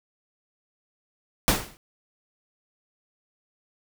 pink noise with exponential decay, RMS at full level -17 dBFS, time 1.48-1.77 s, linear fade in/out 0 ms, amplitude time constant 62 ms, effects none

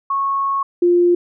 sine tone pair in turn, 1100 / 350.4 Hz, C#6 / F4, -14 / +6 cents, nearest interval octave + minor sixth, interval 1980 cents, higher first, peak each -16 / -10 dBFS, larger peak second, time 0.1-0.63 / 0.82-1.15 s, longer first, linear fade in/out 5 ms, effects none

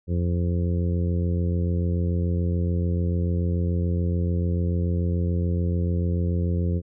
harmonic tone, 86.9 Hz, F2, 8 cents flat, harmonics 1 / 2 / 3 / 4 / 5 / 6, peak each -22 / -27 / -36 / -35 / -36 / -39 dBFS, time 0.07-6.82 s, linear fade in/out 50 ms, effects none

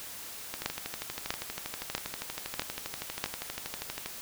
two click trains, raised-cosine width 0.2 ms, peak -11 / -17 dBFS, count 5 / 45, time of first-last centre 0.66-3.241 / 0.54-4.06 s, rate 1.55 / 12.5 Hz, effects white hiss -43 dBFS RMS until 4.21 s

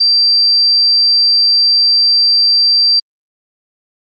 sine tone, 4699 Hz, D8, in tune, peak -7 dBFS, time 0-3 s, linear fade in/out 10 ms, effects Opus 32 kbps

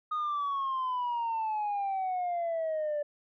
sine exponential sweep, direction down, 1244.5 to 583 Hz, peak -27 dBFS, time 0.11-3.03 s, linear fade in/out 10 ms, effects tanh soft clip ceiling -27 dBFS

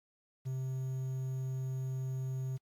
triangle tone with quantisation, 130.81 Hz, C3, in tune, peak -32 dBFS, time 0.45-2.58 s, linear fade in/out 20 ms, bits 10, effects AAC 64 kbps

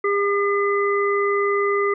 harmonic tone, 403.3 Hz, G4, 49 cents sharp, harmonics 1 / 3 / 5, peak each -19 / -23 / -26 dBFS, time 0.04-1.94 s, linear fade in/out 5 ms, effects none

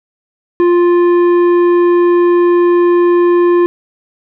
sine tone with tanh clipping, 349.5 Hz, F4, 1 cent sharp, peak -8 dBFS, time 0.6-3.66 s, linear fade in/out 0 ms, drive 10 dB, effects none

